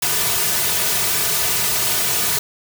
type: noise with comb filter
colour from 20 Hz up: white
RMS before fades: -19 dBFS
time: 0.02-2.39 s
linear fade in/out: 5 ms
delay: 3.7 ms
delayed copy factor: -1
effects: none